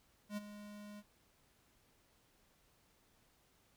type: tone with ADSR envelope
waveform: square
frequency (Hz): 207.2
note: G#3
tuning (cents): -4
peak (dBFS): -38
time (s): 0.29-1.03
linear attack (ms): 81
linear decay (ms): 23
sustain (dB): -12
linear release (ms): 43
effects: pink hiss -72 dBFS RMS until 3.76 s